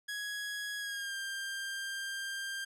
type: tone with pitch glide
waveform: sawtooth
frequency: 1667 to 1590.8 Hz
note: G#6 to G6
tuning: +6 to +25 cents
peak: -33 dBFS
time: 0.08-2.65 s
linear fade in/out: 10 ms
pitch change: -81 cents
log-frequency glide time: 0.78-1.15 s
effects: low-pass 12000 Hz 12 dB/octave